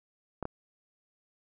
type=clicks; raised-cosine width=1 ms; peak=-20 dBFS; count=2; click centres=0.427 / 0.454 s; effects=none